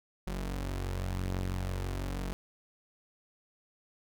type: tone pair together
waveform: sawtooth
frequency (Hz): 46.02 / 92.5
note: F#1 / F#2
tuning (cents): -9 / 0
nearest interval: octave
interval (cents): 1209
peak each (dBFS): -30 / -34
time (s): 0.27-2.33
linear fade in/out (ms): 0
effects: none